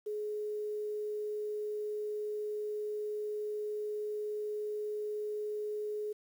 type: tone with quantisation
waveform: sine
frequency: 421.7 Hz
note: G#4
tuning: 26 cents sharp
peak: -34 dBFS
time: 0.06-6.13 s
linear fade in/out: 10 ms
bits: 10
effects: none